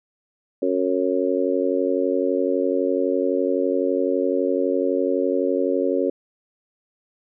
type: harmonic tone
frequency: 91.9 Hz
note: F#2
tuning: 11 cents flat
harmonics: 3 / 4 / 5 / 6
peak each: -24 / -24 / -24 / -24 dBFS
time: 0.62-6.1 s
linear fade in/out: 5 ms
effects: none